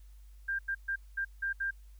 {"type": "tone bursts at uneven times", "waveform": "sine", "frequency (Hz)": 1591, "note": "G6", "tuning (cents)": 25, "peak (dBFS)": -30, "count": 6, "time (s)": [[0.48, 0.59], [0.68, 0.75], [0.88, 0.96], [1.17, 1.25], [1.42, 1.53], [1.6, 1.71]], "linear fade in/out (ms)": 10, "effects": ["added 50 Hz sine -50 dBFS peak until 1.99 s", "white hiss -70 dBFS RMS until 1.99 s"]}